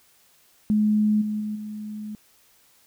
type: tone with level steps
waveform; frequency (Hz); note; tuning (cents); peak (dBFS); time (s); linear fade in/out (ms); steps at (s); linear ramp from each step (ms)
sine; 212.1; G#3; +37; -17 / -24 / -26 / -31; 0.7-2.15; 0; 1.21 / 1.4 / 1.55; 10
effects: white hiss -59 dBFS RMS until 2.86 s